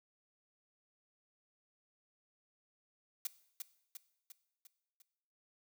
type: noise with echo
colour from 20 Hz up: blue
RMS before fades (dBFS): -37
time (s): 3.25-3.27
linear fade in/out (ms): 2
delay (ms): 350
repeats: 5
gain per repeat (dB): -5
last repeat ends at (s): 5.02
effects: noise-tail reverb RT60 0.8 s tail -17 dB re dry